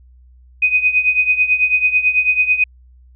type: tone with tremolo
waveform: sine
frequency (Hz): 2500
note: D#7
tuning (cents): +8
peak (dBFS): -8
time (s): 0.62-2.64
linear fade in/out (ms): 5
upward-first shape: triangle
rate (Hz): 9.1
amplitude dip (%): 85
effects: added 62 Hz sine -43 dBFS peak until 3.15 s